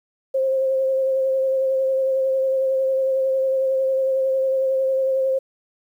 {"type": "tone with vibrato", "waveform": "sine", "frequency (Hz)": 530, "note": "C5", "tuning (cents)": 22, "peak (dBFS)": -17, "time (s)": [0.34, 5.39], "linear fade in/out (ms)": 10, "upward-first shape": "sine", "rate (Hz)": 11, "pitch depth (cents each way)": 18, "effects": ["9-bit"]}